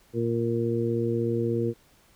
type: harmonic tone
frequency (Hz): 116.54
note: A#2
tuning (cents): 0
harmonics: 1 / 2 / 3 / 4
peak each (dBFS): -29 / -30 / -28 / -29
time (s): 0.13-1.74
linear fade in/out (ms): 50
effects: pink hiss -60 dBFS RMS until 2.15 s